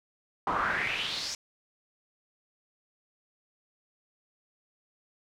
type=noise with band-pass filter sweep; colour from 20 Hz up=brown; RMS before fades=-31 dBFS; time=0.47-1.35 s; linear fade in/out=2 ms; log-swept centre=950 to 6000 Hz; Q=4.5; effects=none